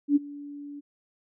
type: tone with ADSR envelope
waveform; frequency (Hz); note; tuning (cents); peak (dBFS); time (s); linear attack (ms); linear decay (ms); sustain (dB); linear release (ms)
sine; 287.9; D4; -34; -15; 0.08-0.81; 78; 23; -22; 22
effects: none